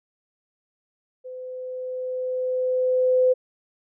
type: tone with level ramp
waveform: sine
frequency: 509 Hz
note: C5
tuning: 48 cents flat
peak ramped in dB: -34 to -14 dBFS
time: 1.24-3.34 s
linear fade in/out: 20 ms
effects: none